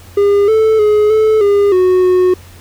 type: tone with pitch steps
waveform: triangle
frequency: 404.5 / 439.5 / 421.6 / 435 / 404.8 / 367.8 / 365.5 Hz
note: G#4 / A4 / G#4 / A4 / G#4 / F#4 / F#4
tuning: -46 / -2 / +26 / -20 / -44 / -10 / -21 cents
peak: -5 dBFS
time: 0.17-2.34 s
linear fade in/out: 5 ms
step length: 310 ms
effects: added 88 Hz sine -36 dBFS peak until 2.6 s + pink hiss -41 dBFS RMS until 2.6 s